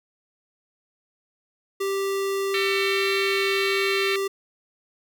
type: tone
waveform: square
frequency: 392 Hz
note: G4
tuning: in tune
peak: -24 dBFS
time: 1.8-4.28 s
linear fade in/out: 10 ms
type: harmonic tone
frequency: 450.1 Hz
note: A4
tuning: 39 cents sharp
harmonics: 3 / 4 / 5 / 6 / 7 / 8 / 9 / 10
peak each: -35 / -32 / -28 / -30 / -36 / -35 / -33 / -39 dBFS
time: 2.54-4.16 s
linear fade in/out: 2 ms
effects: none